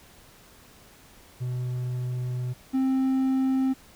triangle tone pair in turn, 124.9 / 263.7 Hz, B2 / C4, +20 / +14 cents, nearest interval octave + minor second, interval 1294 cents, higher second, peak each -25 / -19 dBFS, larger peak second, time 1.4-2.54 / 2.73-3.74 s, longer first, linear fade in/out 20 ms, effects pink hiss -53 dBFS RMS until 3.95 s

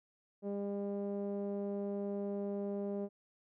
sawtooth tone with low-pass filter, 201.1 Hz, G3, 44 cents sharp, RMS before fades -38 dBFS, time 0.42-3.09 s, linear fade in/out 50 ms, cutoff 520 Hz, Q 3, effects none

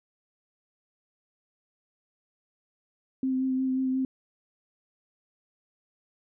sine tone with vibrato, 261.1 Hz, C4, 3 cents flat, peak -24 dBFS, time 3.23-4.05 s, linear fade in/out 2 ms, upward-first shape sine, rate 5.6 Hz, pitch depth 16 cents each way, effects none

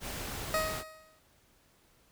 pink noise, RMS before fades -39 dBFS, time 0-0.84 s, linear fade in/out 50 ms
20% pulse tone with exponential decay, 630 Hz, D#5, 21 cents sharp, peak -21 dBFS, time 0.54-1.19 s, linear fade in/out 2 ms, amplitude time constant 140 ms
effects pink hiss -66 dBFS RMS until 2.11 s

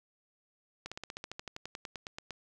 slowing click train, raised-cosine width 0.2 ms, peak -23 dBFS, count 18, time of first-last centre 0.86-2.307 s, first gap 56 ms, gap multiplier 1.05, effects none

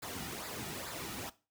pink noise with flanger, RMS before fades -42 dBFS, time 0.02-1.3 s, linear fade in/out 10 ms, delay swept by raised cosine 0.33 to 1.93 ms, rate 2.3 Hz, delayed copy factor -0.6, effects noise-tail reverb RT60 0.3 s tail -17 dB re dry + high-pass 60 Hz 12 dB/octave

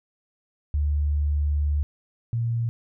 sine tone pair in turn, 73.42 / 116.55 Hz, D2 / A#2, 0 / 0 cents, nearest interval minor sixth, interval 800 cents, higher second, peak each -20 / -22 dBFS, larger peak first, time 0.74-1.83 / 2.33-2.69 s, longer first, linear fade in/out 0 ms, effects none

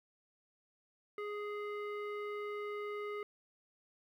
square tone with low-pass filter, 415.3 Hz, G#4, in tune, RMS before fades -41 dBFS, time 1.18-3.23 s, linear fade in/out 2 ms, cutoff 1900 Hz, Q 2, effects 12-bit

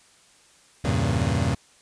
30% pulse chord, E diminished seventh, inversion none, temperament equal with one note detuned, 82.41 / 98 / 116.54 / 137.24 Hz, E2 / G2 / Bb2 / Db3, 0 / 0 / 0 / -17 cents, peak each -24 dBFS, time 0.84-1.55 s, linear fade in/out 10 ms, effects white hiss -56 dBFS RMS until 1.81 s + resampled to 22050 Hz

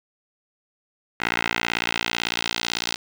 10% pulse tone with band-pass filter sweep, 58 Hz, A#1, 8 cents flat, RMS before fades -26 dBFS, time 1.2-2.96 s, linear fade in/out 5 ms, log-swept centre 2000 to 4400 Hz, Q 1.5, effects none

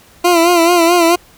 20% pulse tone with vibrato, 342.6 Hz, F4, 33 cents flat, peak -3 dBFS, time 0.24-1.16 s, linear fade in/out 10 ms, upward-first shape sine, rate 4.6 Hz, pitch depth 67 cents each way, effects pink hiss -45 dBFS RMS until 1.37 s

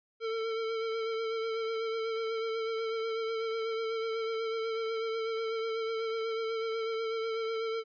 square tone with vibrato, 449.2 Hz, A4, 36 cents sharp, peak -32 dBFS, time 0.2-7.84 s, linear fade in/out 50 ms, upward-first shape sine, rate 8.1 Hz, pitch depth 25 cents each way, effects resampled to 11025 Hz

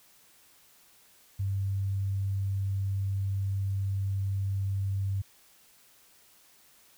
sine tone, 97.8 Hz, G2, 4 cents flat, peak -27 dBFS, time 1.39-5.22 s, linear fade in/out 10 ms, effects white hiss -60 dBFS RMS until 6.97 s

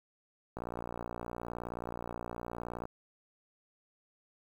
click train, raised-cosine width 1 ms, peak -25 dBFS, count 136, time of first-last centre 0.57-2.854 s, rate 59.1 Hz, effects 9-bit

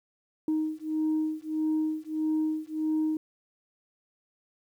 sine beating tone pair, 311.1 / 312.7 Hz, D#4 / D#4, 0 / +9 cents, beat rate 1.6 Hz, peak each -28 dBFS, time 0.48-3.17 s, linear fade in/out 2 ms, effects tanh soft clip ceiling -21 dBFS + 10-bit

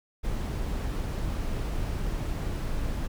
brown noise, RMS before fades -30 dBFS, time 0.23-3.08 s, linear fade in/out 20 ms, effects none

